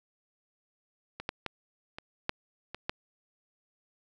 clicks, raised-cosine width 0.3 ms, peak -22 / -15 / -17 / -24 / -12 / -22 / -14 dBFS, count 7, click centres 1.2 / 1.291 / 1.463 / 1.985 / 2.294 / 2.746 / 2.895 s, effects none

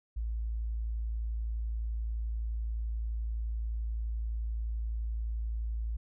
sine tone, 55.8 Hz, A1, 25 cents sharp, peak -31 dBFS, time 0.16-5.97 s, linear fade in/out 10 ms, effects none

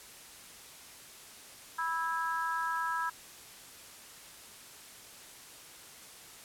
harmonic tone, 328 Hz, E4, 9 cents flat, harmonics 3 / 4 / 5, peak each -34 / -35 / -36 dBFS, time 1.78-3.1 s, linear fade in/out 10 ms, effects white hiss -51 dBFS RMS until 6.44 s + low-pass 12000 Hz 12 dB/octave

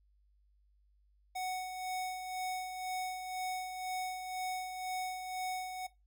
square tone with tremolo, 742 Hz, F#5, 5 cents sharp, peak -35 dBFS, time 1.35-5.87 s, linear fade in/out 10 ms, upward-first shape sine, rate 2 Hz, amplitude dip 50%, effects noise-tail reverb RT60 0.2 s tail -17 dB re dry + added 50 Hz sine -66 dBFS peak until 6.06 s

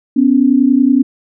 sine tone pair together, 250.5 / 281.2 Hz, B3 / C#4, +25 / +25 cents, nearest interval major second, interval 200 cents, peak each -10 dBFS, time 0.16-1.03 s, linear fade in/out 10 ms, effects none

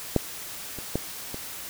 clicks, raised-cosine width 2 ms, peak -6 / -23 / -11 / -21 dBFS, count 4, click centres 0.163 / 0.787 / 0.956 / 1.344 s, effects white hiss -38 dBFS RMS until 1.69 s

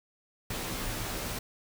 pink noise with comb filter, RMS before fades -35 dBFS, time 0.5-1.39 s, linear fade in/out 5 ms, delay 14 ms, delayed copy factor -0.85, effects none

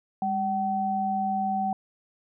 sine tone pair together, 201.9 / 762.3 Hz, G#3 / G5, -49 / -49 cents, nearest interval octave + major seventh, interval 2300 cents, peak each -30 / -25 dBFS, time 0.22-1.73 s, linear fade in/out 2 ms, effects none

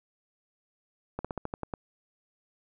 slowing click train, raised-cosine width 1 ms, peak -19 dBFS, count 8, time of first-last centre 1.19-1.738 s, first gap 56 ms, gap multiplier 1.11, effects none

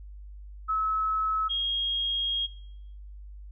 sine tone pair in turn, 1294 / 3261 Hz, E6 / G#7, -32 / -32 cents, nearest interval octave + major third, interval 1600 cents, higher second, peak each -24 / -26 dBFS, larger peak first, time 0.68-1.49 / 1.49-2.47 s, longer second, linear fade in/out 20 ms, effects noise-tail reverb RT60 0.8 s tail -23 dB re dry + added 50 Hz sine -41 dBFS peak until 3.51 s

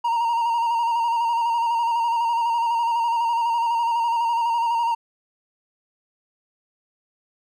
triangle tone with vibrato, 932.3 Hz, A#5, in tune, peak -17 dBFS, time 0.04-4.95 s, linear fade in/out 10 ms, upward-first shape square, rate 12 Hz, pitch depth 30 cents each way, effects none

